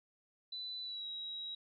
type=tone with pitch glide; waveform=sine; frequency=3991 to 3846 Hz; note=B7 to B7; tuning=+17 to -47 cents; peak=-40 dBFS; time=0.52-1.55 s; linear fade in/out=5 ms; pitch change=-64 cents; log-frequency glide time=0.82-1.07 s; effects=MP3 96 kbps